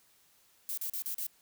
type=noise bursts; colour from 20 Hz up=violet; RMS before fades=-36 dBFS; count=5; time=0.69-1.267 s; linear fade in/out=0 ms; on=85 ms; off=38 ms; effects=white hiss -66 dBFS RMS until 1.41 s